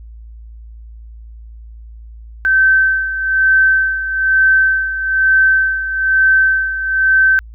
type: tone with tremolo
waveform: sine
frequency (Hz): 1545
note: G6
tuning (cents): -26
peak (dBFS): -7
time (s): 2.45-7.39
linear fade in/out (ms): 0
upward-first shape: sine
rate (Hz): 1.1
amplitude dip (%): 70
effects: added 56 Hz sine -32 dBFS peak until 7.54 s